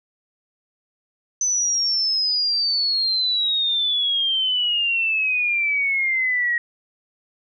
sine exponential sweep, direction down, 6100 to 1888 Hz, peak -18 dBFS, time 1.41-6.58 s, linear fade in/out 2 ms, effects none

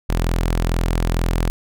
sawtooth tone, 42.2 Hz, E1, 41 cents sharp, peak -13 dBFS, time 0.09-1.5 s, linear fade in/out 0 ms, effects none

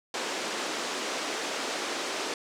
pink band-pass noise, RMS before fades -33 dBFS, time 0.14-2.34 s, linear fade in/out 2 ms, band 290 to 7500 Hz, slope 24 dB/octave, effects none

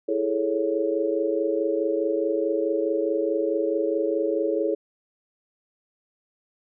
sine chord, A major seventh, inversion second, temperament equal, 329.6 / 415.3 / 440 / 554.4 Hz, E4 / G#4 / A4 / C#5, 0 / 0 / 0 / 0 cents, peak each -27 dBFS, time 0.08-4.75 s, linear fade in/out 10 ms, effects none

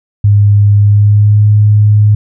sine tone with pitch glide, 102.5 to 105.02 Hz, G#2 to G#2, -22 to +20 cents, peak -3 dBFS, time 0.24-2.15 s, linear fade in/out 5 ms, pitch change +42 cents, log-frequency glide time 0.78-1.45 s, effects none

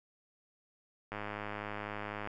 click train, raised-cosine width 0.5 ms, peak -24 dBFS, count 121, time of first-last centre 1.12-2.274 s, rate 104 Hz, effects none

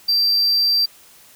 triangle tone, 4699 Hz, D8, in tune, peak -13 dBFS, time 0.08-0.86 s, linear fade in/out 10 ms, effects white hiss -48 dBFS RMS until 1.35 s

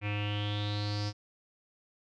square tone with low-pass filter sweep, 103.7 Hz, G#2, 2 cents flat, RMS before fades -33 dBFS, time 0.01-1.13 s, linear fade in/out 50 ms, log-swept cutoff 2400 to 5200 Hz, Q 7.6, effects none

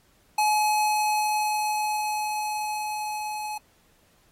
square tone with level ramp, 849 Hz, G#5, 38 cents sharp, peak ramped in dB -20 to -31 dBFS, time 0.38-3.58 s, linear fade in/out 5 ms, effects pink hiss -63 dBFS RMS until 4.31 s + AAC 48 kbps

